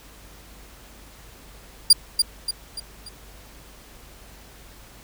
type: tone with echo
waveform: 30% pulse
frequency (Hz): 4785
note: D8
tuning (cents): +32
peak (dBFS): -5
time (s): 1.9-1.93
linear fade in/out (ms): 5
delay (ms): 290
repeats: 4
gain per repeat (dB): -7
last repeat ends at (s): 3.09
effects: added 50 Hz sine -48 dBFS peak until 5.03 s + pink hiss -48 dBFS RMS until 5.03 s

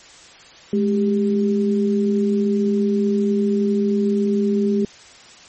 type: tone pair together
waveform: sine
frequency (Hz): 210 / 397.1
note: G#3 / G4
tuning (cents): +19 / +22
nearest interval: major seventh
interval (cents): 1103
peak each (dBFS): -17 / -20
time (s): 0.73-4.85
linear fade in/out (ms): 2
effects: white hiss -44 dBFS RMS until 5.48 s + MP3 32 kbps

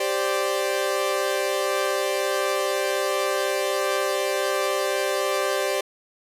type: chord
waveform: sawtooth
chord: G suspended fourth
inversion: none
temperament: equal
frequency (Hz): 392 / 523.3 / 587.3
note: G4 / C5 / D5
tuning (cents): 0 / 0 / 0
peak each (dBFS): -23 / -23 / -22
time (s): 0-5.81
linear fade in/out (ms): 5
effects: resampled to 32000 Hz + 9-bit

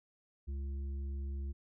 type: harmonic tone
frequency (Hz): 69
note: C#2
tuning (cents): -7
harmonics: 1 / 3 / 5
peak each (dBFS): -36 / -53 / -56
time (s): 0.47-1.53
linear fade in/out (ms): 20
effects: none

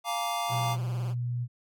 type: chord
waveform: square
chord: Bb dominant seventh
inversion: second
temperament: just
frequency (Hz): 699.2 / 839.1 / 932.3 / 1165.4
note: F5 / Ab5 / Bb5 / D6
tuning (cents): +2 / +18 / 0 / -14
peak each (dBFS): -33 / -38 / -36 / -35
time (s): 0.04-0.77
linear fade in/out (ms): 50
type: tone with vibrato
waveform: 10% pulse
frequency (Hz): 185.8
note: F#3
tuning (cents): +7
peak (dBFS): -34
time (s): 0.47-1.15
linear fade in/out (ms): 50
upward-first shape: triangle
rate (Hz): 19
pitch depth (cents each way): 200
type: tone with pitch glide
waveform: sine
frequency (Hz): 122.2 to 121.43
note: B2 to B2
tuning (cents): -18 to -29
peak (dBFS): -28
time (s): 0.49-1.48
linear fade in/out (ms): 50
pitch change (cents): -11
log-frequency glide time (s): 0.86-0.99
effects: none

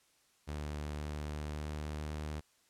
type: tone with pitch glide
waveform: sawtooth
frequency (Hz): 74.5 to 75.93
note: D2 to D#2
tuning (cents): +25 to -42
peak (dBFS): -34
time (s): 0.47-2.41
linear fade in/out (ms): 20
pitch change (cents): +33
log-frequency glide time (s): 0.94-2.22
effects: white hiss -70 dBFS RMS until 2.69 s + low-pass 10000 Hz 12 dB/octave

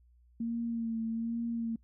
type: tone with vibrato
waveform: sine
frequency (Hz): 229.3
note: A#3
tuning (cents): -28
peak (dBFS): -31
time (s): 0.4-1.76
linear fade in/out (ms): 5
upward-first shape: sine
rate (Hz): 1.2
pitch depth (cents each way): 31
effects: noise-tail reverb RT60 0.1 s tail -25 dB re dry + added 60 Hz sine -60 dBFS peak until 1.83 s

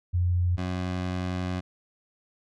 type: tone pair in turn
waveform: sine / 20% pulse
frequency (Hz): 88.7 / 91.09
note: F2 / F#2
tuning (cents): +27 / -27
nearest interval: unison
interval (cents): 46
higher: second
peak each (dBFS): -21 / -23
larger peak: first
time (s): 0.13-0.57 / 0.57-1.61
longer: second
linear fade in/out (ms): 20
effects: low-pass 5000 Hz 12 dB/octave

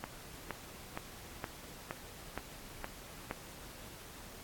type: click train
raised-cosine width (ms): 0.5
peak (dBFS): -22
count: 8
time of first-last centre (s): 0.04-3.311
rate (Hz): 2.14
effects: pink hiss -51 dBFS RMS until 4.43 s + AAC 64 kbps

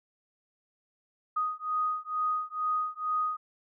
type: beating tone pair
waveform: sine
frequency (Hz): 1244.5 / 1246.7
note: D#6 / D#6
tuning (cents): 0 / +3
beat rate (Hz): 2.2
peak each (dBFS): -31 / -31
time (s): 1.36-3.37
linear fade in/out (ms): 10
effects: none

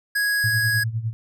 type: tone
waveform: square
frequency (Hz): 1661.2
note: G#6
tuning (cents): 0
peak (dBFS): -20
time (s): 0.15-0.84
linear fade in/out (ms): 10
type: tone with tremolo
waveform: sine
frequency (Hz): 112.9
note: A2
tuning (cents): +45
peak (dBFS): -20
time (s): 0.44-1.13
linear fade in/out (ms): 0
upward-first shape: sine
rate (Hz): 9.9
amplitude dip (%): 75
effects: none

